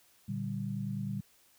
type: chord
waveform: sine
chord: G minor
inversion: first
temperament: equal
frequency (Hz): 116.54 / 146.83 / 196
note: Bb2 / D3 / G3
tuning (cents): 0 / 0 / 0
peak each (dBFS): -38 / -39 / -36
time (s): 0.28-1.21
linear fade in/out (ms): 10
effects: white hiss -65 dBFS RMS until 1.58 s